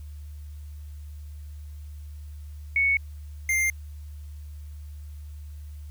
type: tone pair in turn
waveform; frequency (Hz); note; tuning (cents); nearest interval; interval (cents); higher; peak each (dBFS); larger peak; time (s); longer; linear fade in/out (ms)
sine / square; 2217 / 2102; C#7 / C7; 0 / +7; minor second; 93; first; -19 / -22; first; 2.76-2.97 / 3.49-3.7; neither; 2
effects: added 74 Hz sine -37 dBFS peak until 5.9 s + white hiss -61 dBFS RMS until 5.9 s